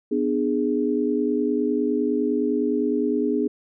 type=chord; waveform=sine; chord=G# diminished; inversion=first; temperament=just; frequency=249.2 / 299 / 415.3 Hz; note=B3 / D4 / G#4; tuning=+16 / +31 / 0 cents; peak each=-24 dBFS; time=0.11-3.48 s; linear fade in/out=10 ms; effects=none